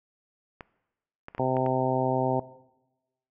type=clicks; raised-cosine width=0.5 ms; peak=-24 dBFS; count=6; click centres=0.608 / 1.284 / 1.349 / 1.381 / 1.568 / 1.663 s
type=harmonic tone; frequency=129.7 Hz; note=C3; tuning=15 cents flat; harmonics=1 / 2 / 3 / 4 / 5 / 6 / 7; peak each=-31 / -31 / -31 / -31 / -31 / -31 / -31 dBFS; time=1.39-2.4 s; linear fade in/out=5 ms
effects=noise-tail reverb RT60 1.0 s tail -18 dB re dry